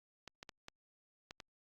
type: clicks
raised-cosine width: 0.2 ms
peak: -30 dBFS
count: 6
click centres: 0.277 / 0.429 / 0.492 / 0.684 / 1.309 / 1.402 s
effects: Opus 48 kbps